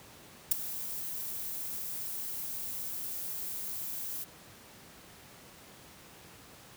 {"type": "noise with ADSR envelope", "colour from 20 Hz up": "violet", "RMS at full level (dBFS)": -22, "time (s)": [0.51, 4.25], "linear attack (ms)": 7, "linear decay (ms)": 13, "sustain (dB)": -16, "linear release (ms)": 24, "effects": ["pink hiss -53 dBFS RMS until 6.76 s", "high-pass 80 Hz 12 dB/octave"]}